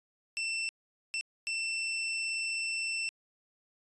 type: tone bursts at uneven times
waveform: sawtooth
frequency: 2681 Hz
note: E7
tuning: 29 cents sharp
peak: -28 dBFS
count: 3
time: 0.37-0.69 / 1.14-1.21 / 1.47-3.09 s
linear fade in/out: 0 ms
effects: resampled to 22050 Hz